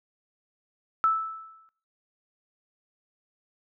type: tone with exponential decay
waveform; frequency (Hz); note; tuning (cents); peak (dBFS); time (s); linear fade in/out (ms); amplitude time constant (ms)
sine; 1314; E6; -6; -17; 1.04-1.69; 0; 140
effects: noise-tail reverb RT60 0.6 s tail -20 dB re dry